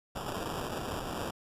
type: noise with sample-and-hold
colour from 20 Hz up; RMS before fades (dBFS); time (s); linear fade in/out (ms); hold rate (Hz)
violet; -37; 0.15-1.31; 10; 2100
effects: resampled to 32000 Hz